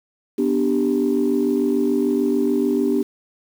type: chord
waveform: sine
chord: G major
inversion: first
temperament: equal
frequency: 246.9 / 293.7 / 392 Hz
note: B3 / D4 / G4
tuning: 0 / 0 / 0 cents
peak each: -20 dBFS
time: 0.38-3.03 s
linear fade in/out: 10 ms
effects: tanh soft clip ceiling -9 dBFS + 7-bit